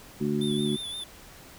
harmonic tone, 73.42 Hz, D2, in tune, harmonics 2 / 3 / 4 / 5, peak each -32 / -27 / -33 / -30 dBFS, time 0.2-0.77 s, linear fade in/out 20 ms
square tone with vibrato, 3520 Hz, A7, in tune, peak -34 dBFS, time 0.41-1.04 s, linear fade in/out 5 ms, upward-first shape sine, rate 5.8 Hz, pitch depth 49 cents each way
effects pink hiss -49 dBFS RMS until 1.58 s

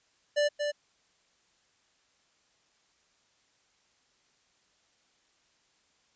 square tone with echo, 587.3 Hz, D5, in tune, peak -24 dBFS, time 0.36-0.49 s, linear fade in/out 20 ms, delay 230 ms, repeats 1, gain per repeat -5 dB, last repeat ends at 0.72 s, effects white hiss -69 dBFS RMS until 6.15 s + resampled to 16000 Hz

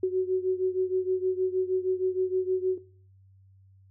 sine beating tone pair, 370.5 / 376.9 Hz, F#4 / F#4, +2 / +32 cents, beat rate 6.4 Hz, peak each -25 / -29 dBFS, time 0.03-2.78 s, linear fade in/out 5 ms, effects noise-tail reverb RT60 0.5 s tail -20 dB re dry + added 96 Hz sine -54 dBFS peak until 3.9 s

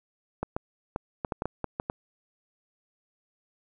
clicks, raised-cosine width 1 ms, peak -15 dBFS, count 10, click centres 0.43 / 0.565 / 0.961 / 1.248 / 1.322 / 1.421 / 1.456 / 1.643 / 1.799 / 1.899 s, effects none

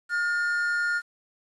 triangle tone pair together, 1425 / 1795.4 Hz, F6 / A6, +34 / +34 cents, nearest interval major third, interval 400 cents, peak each -22 / -31 dBFS, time 0.09-1.02 s, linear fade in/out 50 ms, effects resampled to 24000 Hz + 9-bit

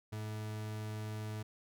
40% pulse tone, 107.5 Hz, A2, 40 cents flat, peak -38 dBFS, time 0.12-1.43 s, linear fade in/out 10 ms, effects none

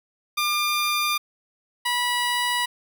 15% pulse tone pair in turn, 1199 / 975.2 Hz, D6 / B5, +36 / -22 cents, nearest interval major third, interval 358 cents, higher first, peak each -15 / -15 dBFS, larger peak neither, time 0.37-1.18 / 1.85-2.66 s, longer neither, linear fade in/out 10 ms, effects none

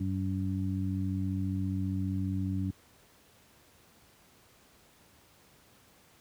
harmonic tone, 94.8 Hz, F#2, 43 cents sharp, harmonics 1 / 2 / 3, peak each -31 / -34 / -36 dBFS, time 0-2.71 s, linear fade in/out 5 ms, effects pink hiss -61 dBFS RMS until 6.2 s + high-pass 60 Hz 12 dB/octave

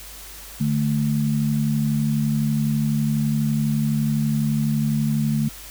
sine tone pair together, 147.7 / 219.7 Hz, D3 / A3, +10 / -2 cents, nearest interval perfect fifth, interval 688 cents, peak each -21 dBFS, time 0.6-5.49 s, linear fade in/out 10 ms, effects added 50 Hz sine -43 dBFS peak until 5.7 s + white hiss -40 dBFS RMS until 5.7 s

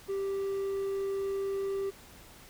triangle tone, 392 Hz, G4, in tune, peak -28 dBFS, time 0.08-1.91 s, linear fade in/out 20 ms, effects pink hiss -53 dBFS RMS until 2.49 s

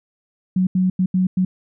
sine tone bursts at uneven times, 185 Hz, F#3, in tune, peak -14 dBFS, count 5, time 0.56-0.67 / 0.75-0.9 / 0.99-1.06 / 1.14-1.27 / 1.37-1.45 s, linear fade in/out 5 ms, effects none

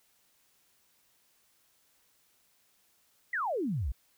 sine exponential sweep, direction down, 2046 to 51.91 Hz, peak -29 dBFS, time 3.33-3.92 s, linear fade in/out 5 ms, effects white hiss -69 dBFS RMS until 4.17 s

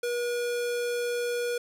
square tone, 481.6 Hz, B4, 44 cents flat, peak -28 dBFS, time 0.03-1.58 s, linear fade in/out 5 ms, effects resampled to 32000 Hz + 9-bit

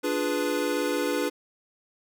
square chord, D diminished seventh, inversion none, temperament equal, 293.7 / 349.2 / 415.3 / 493.9 Hz, D4 / F4 / Ab4 / Cb5, 0 / 0 / 0 / 0 cents, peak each -30 / -33 / -32 / -30 dBFS, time 0.03-1.3 s, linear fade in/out 20 ms, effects none

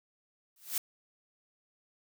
blue noise with exponential growth, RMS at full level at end -28 dBFS, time 0.56-0.78 s, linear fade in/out 2 ms, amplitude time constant 46 ms, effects none

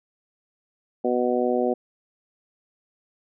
harmonic tone, 123.47 Hz, B2, in tune, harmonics 2 / 3 / 4 / 5 / 6, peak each -26 / -25 / -25 / -28 / -29 dBFS, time 1.04-1.74 s, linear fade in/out 10 ms, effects none

